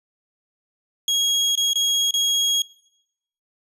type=tone with dropouts; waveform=30% pulse; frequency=3295 Hz; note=G#7; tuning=14 cents flat; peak=-15 dBFS; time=1.08-2.62 s; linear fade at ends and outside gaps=2 ms; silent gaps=1.554-1.575 / 1.733-1.756 / 2.109-2.139 s; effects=noise-tail reverb RT60 0.8 s tail -22 dB re dry + resampled to 32000 Hz